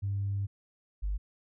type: tone pair in turn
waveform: sine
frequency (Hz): 99.5 / 49.75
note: G2 / G1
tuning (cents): +26 / +26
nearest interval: octave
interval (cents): 1200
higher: first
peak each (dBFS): -28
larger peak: neither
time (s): 0.02-0.47 / 1.02-1.18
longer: first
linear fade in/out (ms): 20
effects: tanh soft clip ceiling -24 dBFS